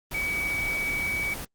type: tone in noise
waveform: sine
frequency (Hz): 2273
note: C#7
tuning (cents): +43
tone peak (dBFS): -26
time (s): 0.14-1.34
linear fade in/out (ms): 5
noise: pink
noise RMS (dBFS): -35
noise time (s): 0.11-1.45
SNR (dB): +6
effects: Opus 24 kbps

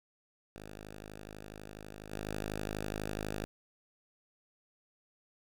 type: tone with level steps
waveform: 5% pulse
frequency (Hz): 52.1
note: G#1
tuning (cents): +6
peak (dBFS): -35 / -27 / -25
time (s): 0.56-3.45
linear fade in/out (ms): 0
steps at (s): 2.11 / 2.27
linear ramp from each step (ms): 20
effects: none

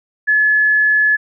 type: tone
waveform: sine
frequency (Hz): 1712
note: A6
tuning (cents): -48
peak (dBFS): -10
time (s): 0.27-1.17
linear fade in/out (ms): 20
effects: none

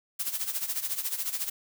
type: noise with tremolo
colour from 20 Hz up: blue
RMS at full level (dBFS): -29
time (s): 0.19-1.5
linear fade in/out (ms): 10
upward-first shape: sine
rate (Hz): 14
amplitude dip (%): 75
effects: none

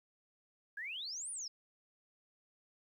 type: exponential two-way sweep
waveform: sine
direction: up then down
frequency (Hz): 1600 to 9800 to 5000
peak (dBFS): -40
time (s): 0.77-1.48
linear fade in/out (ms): 5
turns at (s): 1.31
effects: 12-bit

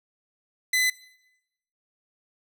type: tone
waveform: sawtooth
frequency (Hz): 2014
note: B6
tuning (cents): +33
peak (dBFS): -17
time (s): 0.73-0.9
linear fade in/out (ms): 5
effects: noise-tail reverb RT60 0.9 s tail -21 dB re dry

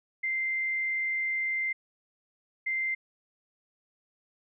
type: tone pair in turn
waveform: sine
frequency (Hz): 2087 / 2087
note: C7 / C7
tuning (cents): -5 / -5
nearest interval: unison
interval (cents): 0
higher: neither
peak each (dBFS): -27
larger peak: neither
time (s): 0.23-1.73 / 2.66-2.95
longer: first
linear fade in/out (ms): 10
effects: none

